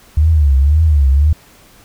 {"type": "tone with vibrato", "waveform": "sine", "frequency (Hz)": 73.42, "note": "D2", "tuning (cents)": 0, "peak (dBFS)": -7, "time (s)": [0.17, 1.33], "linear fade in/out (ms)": 5, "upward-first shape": "triangle", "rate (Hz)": 1.9, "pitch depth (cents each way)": 190, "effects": ["pink hiss -45 dBFS RMS until 1.84 s"]}